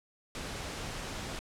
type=noise; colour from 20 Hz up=pink; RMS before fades=-39 dBFS; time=0.35-1.39 s; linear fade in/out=0 ms; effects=low-pass 8000 Hz 12 dB/octave